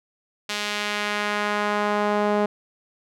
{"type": "tone with band-pass filter sweep", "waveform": "sawtooth", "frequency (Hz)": 207.7, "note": "G#3", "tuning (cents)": 0, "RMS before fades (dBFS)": -24, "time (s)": [0.49, 2.46], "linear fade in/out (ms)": 5, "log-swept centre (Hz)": [3700, 610], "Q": 0.95, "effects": []}